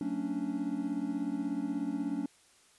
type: chord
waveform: triangle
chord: D major seventh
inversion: first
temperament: equal with one note detuned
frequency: 185 / 224.5 / 277.2 / 293.7 Hz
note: F#3 / A3 / C#4 / D4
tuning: 0 / +35 / 0 / 0 cents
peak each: -39 / -37 / -33 / -34 dBFS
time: 0.01-2.26 s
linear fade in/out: 2 ms
effects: white hiss -63 dBFS RMS until 2.78 s + resampled to 24000 Hz

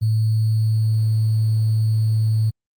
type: tone with sample-and-hold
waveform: sine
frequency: 110 Hz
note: A2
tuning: in tune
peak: -15 dBFS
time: 0.01-2.51 s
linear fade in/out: 20 ms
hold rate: 4410 Hz
effects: Opus 24 kbps

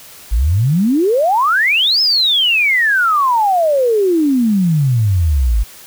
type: exponential two-way sweep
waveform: sine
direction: up then down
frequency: 49.64 to 5274 to 49.64 Hz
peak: -10 dBFS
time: 0.31-5.64 s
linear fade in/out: 20 ms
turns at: 2.01 s
effects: white hiss -38 dBFS RMS until 5.86 s

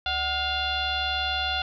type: tone with frequency modulation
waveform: sine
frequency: 2108 Hz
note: C7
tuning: 12 cents sharp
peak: -24 dBFS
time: 0.06-1.62 s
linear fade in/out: 2 ms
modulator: 679 Hz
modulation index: 2.7
effects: none

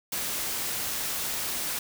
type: noise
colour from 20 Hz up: white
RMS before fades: -31 dBFS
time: 0.12-1.79 s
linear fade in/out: 5 ms
effects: none

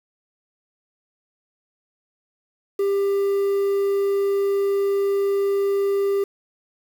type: tone with quantisation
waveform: triangle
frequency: 397.2 Hz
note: G4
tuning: 23 cents sharp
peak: -16 dBFS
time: 2.79-6.24 s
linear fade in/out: 5 ms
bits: 7
effects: none

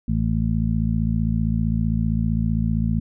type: harmonic tone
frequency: 55.4 Hz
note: A1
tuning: 13 cents sharp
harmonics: 1 / 2 / 3 / 4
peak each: -24 / -24 / -24 / -24 dBFS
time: 0.08-3 s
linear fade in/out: 5 ms
effects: none

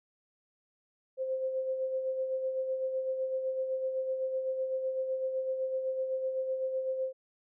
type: tone with tremolo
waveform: sine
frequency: 523.3 Hz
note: C5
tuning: in tune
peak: -28 dBFS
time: 1.17-7.13 s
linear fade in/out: 50 ms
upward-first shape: sine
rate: 7.9 Hz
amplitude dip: 45%
effects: none

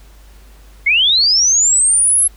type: linear sweep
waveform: sine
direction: up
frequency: 2093 to 11175 Hz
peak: -9 dBFS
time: 0.86-2.28 s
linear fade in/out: 10 ms
effects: added 50 Hz sine -39 dBFS peak until 2.36 s + pink hiss -49 dBFS RMS until 2.36 s

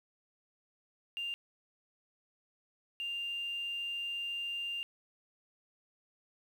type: tone bursts at uneven times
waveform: sine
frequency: 2794 Hz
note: F7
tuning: in tune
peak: -34 dBFS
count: 2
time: 1.17-1.34 / 3-4.83 s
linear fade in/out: 0 ms
effects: tanh soft clip ceiling -31 dBFS + 10-bit

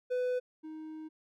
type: tone pair in turn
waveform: triangle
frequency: 499.7 / 313.2 Hz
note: B4 / D#4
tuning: +20 / +11 cents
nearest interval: minor sixth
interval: 809 cents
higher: first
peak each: -27 / -39 dBFS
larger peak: first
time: 0.1-0.4 / 0.63-1.09 s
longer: second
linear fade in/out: 20 ms
effects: none

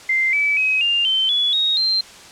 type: tone with pitch steps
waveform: sine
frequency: 2086 / 2301 / 2539 / 2801 / 3090 / 3408 / 3760 / 4148 Hz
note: C7 / D7 / D#7 / F7 / G7 / G#7 / A#7 / C8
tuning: -6 / -36 / +34 / +4 / -26 / +44 / +14 / -16 cents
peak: -15 dBFS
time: 0.09-2.01 s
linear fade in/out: 5 ms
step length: 240 ms
effects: white hiss -41 dBFS RMS until 2.31 s + low-pass 7000 Hz 12 dB/octave

